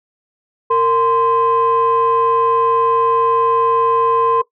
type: tone pair together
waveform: sine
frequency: 460.5 / 1036 Hz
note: A#4 / C6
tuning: -21 / -17 cents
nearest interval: octave + major second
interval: 1404 cents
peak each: -13 dBFS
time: 0.7-4.42 s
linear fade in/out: 10 ms
effects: noise-tail reverb RT60 0.1 s tail -17 dB re dry + tanh soft clip ceiling -6 dBFS